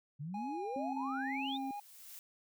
sine exponential sweep, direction up, 136.2 to 3801 Hz, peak -39 dBFS, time 0.19-1.58 s, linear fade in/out 20 ms
triangle tone with vibrato, 820 Hz, G#5, 22 cents flat, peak -38 dBFS, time 0.34-1.8 s, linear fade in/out 5 ms, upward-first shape sine, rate 2.1 Hz, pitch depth 36 cents each way
sine tone with pitch glide, 266.2 to 269.6 Hz, C4 to C#4, +30 to -48 cents, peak -38 dBFS, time 0.76-1.71 s, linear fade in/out 2 ms, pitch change +22 cents, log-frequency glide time 1.24-1.54 s
blue noise with exponential growth, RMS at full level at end -49 dBFS, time 0.81-2.19 s, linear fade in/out 0 ms, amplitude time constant 300 ms
effects none

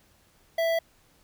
square tone with notch filter, 661 Hz, E5, 5 cents sharp, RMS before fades -25 dBFS, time 0.58-0.79 s, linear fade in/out 5 ms, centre 8100 Hz, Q 0.61, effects pink hiss -62 dBFS RMS until 1.23 s

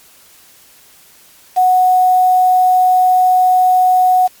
sine tone with quantisation, 737 Hz, F#5, 7 cents flat, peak -7 dBFS, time 1.56-4.28 s, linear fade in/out 20 ms, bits 5, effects white hiss -45 dBFS RMS until 4.4 s + MP3 96 kbps

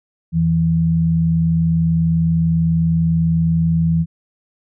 sine tone pair together, 84.5 / 164.57 Hz, E2 / E3, +43 / -3 cents, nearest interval octave, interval 1154 cents, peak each -22 / -13 dBFS, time 0.32-4.06 s, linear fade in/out 50 ms, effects none

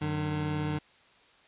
25% pulse tone pair together, 93.58 / 151.1 Hz, F#2 / D3, +20 / +50 cents, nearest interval minor sixth, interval 830 cents, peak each -33 / -26 dBFS, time 0.01-0.79 s, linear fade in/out 10 ms, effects white hiss -60 dBFS RMS until 1.47 s + resampled to 8000 Hz

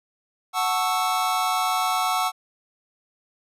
square chord, F# minor seventh, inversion none, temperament equal, 740 / 880 / 1108.7 / 1318.5 Hz, F#5 / A5 / C#6 / E6, 0 / 0 / 0 / 0 cents, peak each -26 / -30 / -28 / -27 dBFS, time 0.53-2.32 s, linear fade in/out 50 ms, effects resampled to 32000 Hz

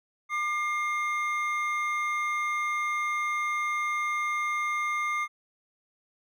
triangle tone pair together, 1200 / 2120 Hz, D6 / C7, +37 / +22 cents, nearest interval minor seventh, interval 985 cents, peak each -27 / -28 dBFS, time 0.29-5.28 s, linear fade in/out 50 ms, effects none

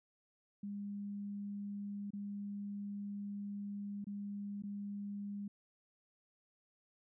sine tone with dropouts, 202.6 Hz, G#3, 43 cents flat, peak -40 dBFS, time 0.63-5.48 s, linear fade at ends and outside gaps 5 ms, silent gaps 2.106-2.133 / 4.044-4.068 / 4.623-4.635 s, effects none

